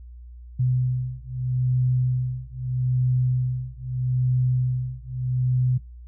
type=beating tone pair; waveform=sine; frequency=126.2 / 126.99 Hz; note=B2 / B2; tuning=+38 / +49 cents; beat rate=0.79 Hz; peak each=-24 dBFS; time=0.59-5.78 s; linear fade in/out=10 ms; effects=noise-tail reverb RT60 0.2 s tail -19 dB re dry + added 60 Hz sine -39 dBFS peak until 6.07 s